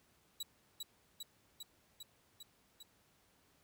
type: tone with echo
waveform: sawtooth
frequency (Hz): 3910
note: B7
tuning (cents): -18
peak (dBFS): -36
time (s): 0.4-0.43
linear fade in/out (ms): 5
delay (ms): 400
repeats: 6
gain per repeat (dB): -2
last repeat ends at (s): 2.83
effects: pink hiss -71 dBFS RMS until 3.63 s + high-pass 60 Hz 12 dB/octave